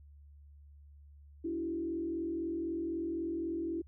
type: tone with frequency modulation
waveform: sine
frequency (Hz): 332.2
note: E4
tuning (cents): +13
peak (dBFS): -33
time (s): 1.44-3.82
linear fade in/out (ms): 10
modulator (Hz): 43.9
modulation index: 0.74
effects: added 72 Hz sine -53 dBFS peak until 3.87 s